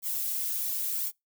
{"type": "noise with flanger", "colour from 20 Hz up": "violet", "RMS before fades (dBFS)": -31, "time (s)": [0.02, 1.12], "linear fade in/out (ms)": 50, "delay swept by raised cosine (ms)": [0.9, 4.6], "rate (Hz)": 0.93, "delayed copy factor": 0.7, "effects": ["noise-tail reverb RT60 0.2 s tail -26 dB re dry"]}